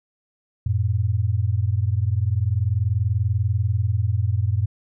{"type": "tone pair together", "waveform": "sine", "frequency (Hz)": [91.84, 112.2], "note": ["F#2", "A2"], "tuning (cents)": [-12, 34], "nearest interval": "minor third", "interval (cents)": 346, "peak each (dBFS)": -21, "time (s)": [0.66, 4.66], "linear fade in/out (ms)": 5, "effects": []}